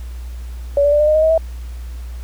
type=tone with pitch steps; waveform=sine; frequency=568 / 578.9 / 590.1 / 601.4 / 613 / 624.8 / 636.8 / 649.1 Hz; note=C#5 / D5 / D5 / D5 / D#5 / D#5 / D#5 / E5; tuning=+42 / -25 / +8 / +41 / -26 / +7 / +40 / -27 cents; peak=-10 dBFS; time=0.77-1.378 s; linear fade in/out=2 ms; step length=76 ms; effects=added 60 Hz sine -26 dBFS peak until 2.23 s + pink hiss -46 dBFS RMS until 2.23 s